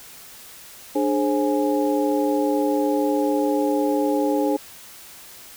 sine tone cluster, 295.4 / 419.5 / 532 / 834 Hz, D4 / G#4 / C5 / G#5, +10 / +17 / +29 / +7 cents, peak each -21 / -25 / -24 / -27 dBFS, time 0.95-4.57 s, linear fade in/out 10 ms, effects white hiss -43 dBFS RMS until 5.56 s

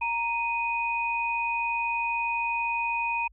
sine tone pair together, 932.3 / 2489 Hz, A#5 / D#7, 0 / 0 cents, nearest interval octave + perfect fourth, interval 1700 cents, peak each -28 dBFS, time 0.01-3.28 s, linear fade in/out 10 ms, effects added 50 Hz sine -54 dBFS peak until 3.32 s

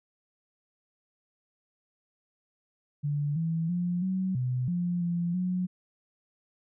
sine tone with pitch steps, 145.7 / 163.8 / 176.4 / 187.7 / 126.2 / 175.7 / 172.5 / 182.1 Hz, D3 / E3 / F3 / F#3 / B2 / F3 / F3 / F#3, -13 / -11 / +18 / +25 / +38 / +11 / -21 / -27 cents, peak -26 dBFS, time 3.03-5.67 s, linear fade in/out 20 ms, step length 330 ms, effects none

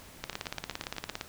two click trains, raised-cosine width 0.2 ms, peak -16 / -22 dBFS, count 18 / 7, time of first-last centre 0.24-1.211 / 0.33-1.092 s, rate 17.5 / 7.87 Hz, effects pink hiss -51 dBFS RMS until 1.28 s

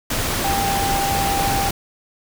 sine tone in noise, 792 Hz, G5, 18 cents sharp, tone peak -20 dBFS, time 0.44-1.69 s, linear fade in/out 5 ms, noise pink, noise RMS -22 dBFS, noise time 0.1-1.71 s, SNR -1 dB, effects none

